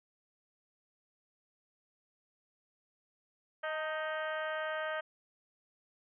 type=harmonic tone with a mistuned harmonic; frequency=312.1 Hz; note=D#4; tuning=5 cents sharp; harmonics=2 / 3 / 4 / 5 / 6 / 7 / 8 / 9 / 10; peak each=-37 / -46 / -42 / -40 / -44 / -53 / -56 / -56 / -51 dBFS; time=3.63-5.01 s; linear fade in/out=10 ms; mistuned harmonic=3; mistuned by=-41 cents; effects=none